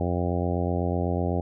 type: harmonic tone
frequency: 88 Hz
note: F2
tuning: 14 cents sharp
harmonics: 1 / 2 / 3 / 4 / 5 / 6 / 7 / 8 / 9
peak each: -27 / -30 / -32 / -33 / -34 / -35 / -35 / -36 / -37 dBFS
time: 0-1.41 s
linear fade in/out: 5 ms
effects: none